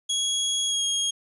25% pulse tone with pitch glide, 3322 to 3269 Hz, G#7 to G#7, 0 to -28 cents, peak -19 dBFS, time 0.09-1.11 s, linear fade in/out 10 ms, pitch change -28 cents, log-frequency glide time 0.66-0.84 s, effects resampled to 24000 Hz

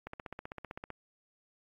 click train, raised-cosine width 0.5 ms, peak -26 dBFS, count 14, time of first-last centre 0.07-0.903 s, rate 15.6 Hz, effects AAC 48 kbps

